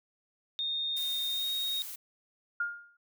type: tone with pitch glide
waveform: sine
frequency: 3675 to 3741 Hz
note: A#7 to A#7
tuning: -25 to +5 cents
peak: -30 dBFS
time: 0.59-1.82 s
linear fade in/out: 0 ms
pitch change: +30 cents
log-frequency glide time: 1.29-1.5 s
type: noise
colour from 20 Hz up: blue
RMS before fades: -42 dBFS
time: 0.96-1.96 s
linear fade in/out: 10 ms
type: tone with exponential decay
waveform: sine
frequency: 1414 Hz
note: F6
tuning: 21 cents sharp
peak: -26 dBFS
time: 2.6-2.97 s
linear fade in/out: 5 ms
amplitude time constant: 80 ms
effects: none